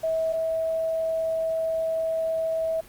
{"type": "tone pair in turn", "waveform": "sine", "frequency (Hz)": [646, 648.4], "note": ["E5", "E5"], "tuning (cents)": [-35, -29], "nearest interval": "unison", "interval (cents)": 6, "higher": "second", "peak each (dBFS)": [-22, -23], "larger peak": "first", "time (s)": [[0.03, 0.33], [0.33, 2.81]], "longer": "second", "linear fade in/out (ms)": 10, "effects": ["pink hiss -49 dBFS RMS until 2.88 s", "Opus 48 kbps"]}